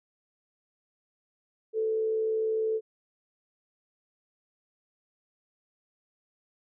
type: tone with frequency modulation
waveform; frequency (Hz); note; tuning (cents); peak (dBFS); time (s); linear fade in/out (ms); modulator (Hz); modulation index
sine; 440; A4; 0; -25; 1.73-2.81; 50; 66.7; 0.25
effects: none